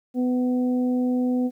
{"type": "harmonic tone", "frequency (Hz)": 250, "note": "B3", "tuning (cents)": 21, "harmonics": [1, 2, 3], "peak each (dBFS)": [-20, -30, -38], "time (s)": [0.14, 1.51], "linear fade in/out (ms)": 50, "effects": ["10-bit"]}